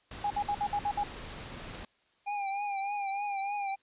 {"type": "noise", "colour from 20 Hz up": "pink", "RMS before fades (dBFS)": -43, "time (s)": [0.11, 1.85], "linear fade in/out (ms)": 2}
{"type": "tone bursts", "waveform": "sine", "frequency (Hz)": 821, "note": "G#5", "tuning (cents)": -20, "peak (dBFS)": -27, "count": 7, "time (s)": [0.24, 1.036], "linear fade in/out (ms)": 5, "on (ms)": 64, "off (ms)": 58}
{"type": "tone with vibrato", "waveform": "square", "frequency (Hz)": 802, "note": "G5", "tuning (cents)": 39, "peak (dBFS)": -32, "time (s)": [2.26, 3.76], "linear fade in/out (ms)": 20, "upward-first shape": "triangle", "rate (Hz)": 3.3, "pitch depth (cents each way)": 62}
{"effects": ["white hiss -69 dBFS RMS until 3.82 s", "resampled to 8000 Hz"]}